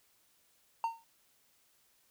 triangle tone with exponential decay, 914 Hz, A#5, 34 cents flat, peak -25 dBFS, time 0.84-1.04 s, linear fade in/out 1 ms, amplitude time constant 42 ms, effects white hiss -70 dBFS RMS until 2.1 s

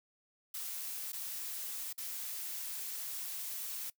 blue noise with dropouts, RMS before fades -41 dBFS, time 0.54-3.9 s, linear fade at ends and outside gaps 5 ms, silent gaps 1.12-1.129 / 1.929-1.978 s, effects noise-tail reverb RT60 0.1 s tail -21 dB re dry

